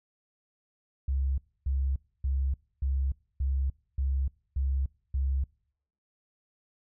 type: tone bursts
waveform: sine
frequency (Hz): 67.4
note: C#2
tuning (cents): -48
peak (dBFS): -25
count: 8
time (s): 1.08-5.44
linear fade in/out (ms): 5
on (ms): 300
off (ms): 280
effects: noise-tail reverb RT60 0.7 s tail -25 dB re dry